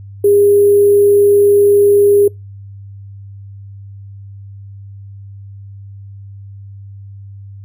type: tone with sample-and-hold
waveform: sine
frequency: 406.1 Hz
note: G#4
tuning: 39 cents flat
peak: -6 dBFS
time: 0.24-2.28 s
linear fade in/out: 5 ms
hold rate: 11025 Hz
effects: noise-tail reverb RT60 0.2 s tail -26 dB re dry + added 99 Hz sine -30 dBFS peak until 7.64 s